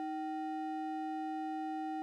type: ring-modulated tone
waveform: triangle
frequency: 542 Hz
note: C#5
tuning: 39 cents flat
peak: -31 dBFS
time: 0-2.02 s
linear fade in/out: 0 ms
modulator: 228 Hz
effects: none